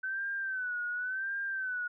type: tone with vibrato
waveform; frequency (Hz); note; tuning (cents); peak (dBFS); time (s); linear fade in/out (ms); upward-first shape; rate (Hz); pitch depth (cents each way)
sine; 1521; F#6; +47; -32; 0.03-1.88; 10; sine; 0.92; 88
effects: none